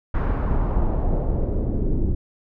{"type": "noise with low-pass filter sweep", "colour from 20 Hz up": "brown", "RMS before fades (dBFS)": -21, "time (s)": [0.14, 2.15], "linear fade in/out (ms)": 5, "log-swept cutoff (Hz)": [1500, 300], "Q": 1.6, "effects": []}